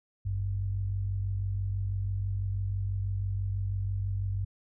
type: tone pair together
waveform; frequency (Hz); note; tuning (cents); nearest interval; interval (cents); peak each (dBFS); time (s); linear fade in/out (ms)
sine; 51.91 / 98; G#1 / G2; 0 / 0; major seventh; 1100; -35 / -29; 0.25-4.45; 10
effects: none